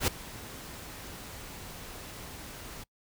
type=noise with ADSR envelope; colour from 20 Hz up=pink; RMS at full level=-24 dBFS; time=0-2.84 s; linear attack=77 ms; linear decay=5 ms; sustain=-20 dB; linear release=10 ms; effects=noise-tail reverb RT60 0.1 s tail -24 dB re dry